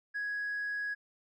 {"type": "tone with tanh clipping", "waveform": "triangle", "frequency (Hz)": 1665, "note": "G#6", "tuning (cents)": 4, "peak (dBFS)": -33, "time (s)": [0.14, 0.95], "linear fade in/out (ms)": 20, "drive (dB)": 5, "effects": []}